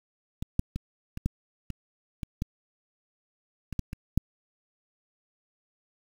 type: clicks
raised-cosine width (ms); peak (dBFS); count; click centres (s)
5; -20 / -11 / -19 / -23 / -13 / -22 / -21 / -16 / -23 / -16 / -23 / -9; 12; 0.425 / 0.594 / 0.76 / 1.174 / 1.26 / 1.703 / 2.232 / 2.421 / 3.727 / 3.793 / 3.931 / 4.176
effects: 7-bit